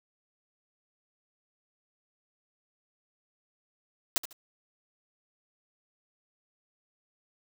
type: noise with echo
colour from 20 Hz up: white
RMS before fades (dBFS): -26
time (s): 4.16-4.18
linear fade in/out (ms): 0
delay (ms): 74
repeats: 2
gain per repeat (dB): -12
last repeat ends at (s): 4.328
effects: none